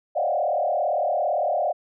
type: tone with frequency modulation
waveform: sine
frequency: 659.3 Hz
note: E5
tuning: in tune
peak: -20 dBFS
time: 0.15-1.73 s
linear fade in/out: 20 ms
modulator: 37.7 Hz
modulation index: 2.4
effects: none